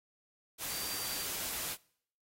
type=tone in noise; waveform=sine; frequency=4699 Hz; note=D8; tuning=in tune; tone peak=-44 dBFS; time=0.68-1.27 s; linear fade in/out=50 ms; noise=white; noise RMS=-38 dBFS; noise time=0.58-1.77 s; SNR=-9 dB; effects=noise-tail reverb RT60 0.6 s tail -23 dB re dry + AAC 48 kbps